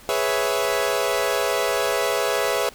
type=chord; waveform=sawtooth; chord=C# minor seventh; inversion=second; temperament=equal; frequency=415.3 / 493.9 / 554.4 / 659.3 Hz; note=G#4 / B4 / C#5 / E5; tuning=0 / 0 / 0 / 0 cents; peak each=-22 dBFS; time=0.09-2.69 s; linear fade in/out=0 ms; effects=pink hiss -46 dBFS RMS until 2.74 s